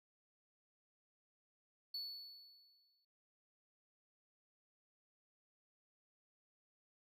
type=tone with exponential decay; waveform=triangle; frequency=4435 Hz; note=C#8; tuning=in tune; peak=-39 dBFS; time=1.94-3.05 s; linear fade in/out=5 ms; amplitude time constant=240 ms; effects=none